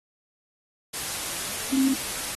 sine tone in noise, 266.8 Hz, C4, 34 cents sharp, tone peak -18 dBFS, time 1.72-1.94 s, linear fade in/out 10 ms, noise white, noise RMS -31 dBFS, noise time 0.93-2.35 s, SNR +10 dB, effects AAC 32 kbps

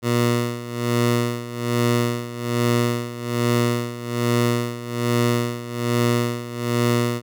15% pulse tone with tremolo, 119.7 Hz, A#2, 46 cents sharp, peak -10 dBFS, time 0.02-7.22 s, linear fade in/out 50 ms, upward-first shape sine, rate 1.2 Hz, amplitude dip 80%, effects none

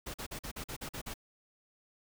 pink noise bursts, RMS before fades -41 dBFS, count 9, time 0.06-1.141 s, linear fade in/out 10 ms, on 81 ms, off 44 ms, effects none

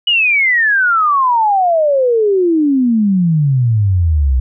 sine exponential sweep, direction down, 2960 to 61.74 Hz, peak -9 dBFS, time 0.07-4.4 s, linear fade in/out 5 ms, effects none

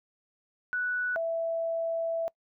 sine tone pair in turn, 1479 / 661.5 Hz, F#6 / E5, -1 / +6 cents, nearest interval octave + major second, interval 1393 cents, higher first, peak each -27 dBFS, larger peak neither, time 0.73-1.16 / 1.16-2.28 s, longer second, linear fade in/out 0 ms, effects noise-tail reverb RT60 0.1 s tail -25 dB re dry

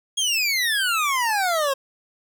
25% pulse exponential sweep, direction down, 3322 to 529 Hz, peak -16 dBFS, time 0.17-1.74 s, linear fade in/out 10 ms, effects none

